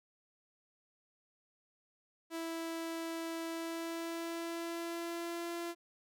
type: tone with pitch glide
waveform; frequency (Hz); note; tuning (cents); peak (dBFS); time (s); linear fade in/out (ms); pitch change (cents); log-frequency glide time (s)
sawtooth; 329.6 to 341.2; E4 to F4; 0 to -40; -34; 2.3-5.75; 50; +60; 3.49-5.52
effects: none